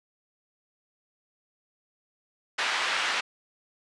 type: band-pass noise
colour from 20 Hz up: pink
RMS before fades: -28 dBFS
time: 2.58-3.21 s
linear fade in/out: 10 ms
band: 1200 to 3400 Hz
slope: 12 dB/octave
effects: resampled to 22050 Hz